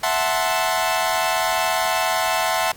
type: chord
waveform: sawtooth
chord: F# half-diminished seventh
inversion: third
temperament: equal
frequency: 659.3 / 740 / 880 / 1046.5 Hz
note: E5 / F#5 / A5 / C6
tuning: 0 / 0 / 0 / 0 cents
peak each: -20 / -20 / -21 / -22 dBFS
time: 0.03-2.72 s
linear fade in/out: 5 ms
effects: pink hiss -44 dBFS RMS until 2.76 s + Opus 48 kbps